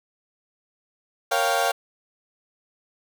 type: chord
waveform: 30% pulse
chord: G half-diminished seventh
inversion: first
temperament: equal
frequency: 466.2 / 554.4 / 698.5 / 784 Hz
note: Bb4 / Db5 / F5 / G5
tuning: 0 / 0 / 0 / 0 cents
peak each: -27 / -24 / -21 / -23 dBFS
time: 1.31-1.72 s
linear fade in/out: 10 ms
effects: none